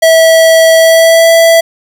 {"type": "tone with pitch glide", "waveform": "square", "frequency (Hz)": [651, 661.6], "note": ["E5", "E5"], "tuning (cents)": [-22, 6], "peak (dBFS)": -3, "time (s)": [0.02, 1.61], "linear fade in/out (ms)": 10, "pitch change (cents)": 28, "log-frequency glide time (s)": [0.76, 1.3], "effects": ["7-bit"]}